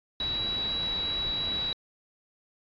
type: tone in noise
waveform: sine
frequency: 3901 Hz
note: B7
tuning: 22 cents flat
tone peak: -28 dBFS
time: 0.2-1.73 s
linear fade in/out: 2 ms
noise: pink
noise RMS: -38 dBFS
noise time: 0.2-1.73 s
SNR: +7 dB
effects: resampled to 11025 Hz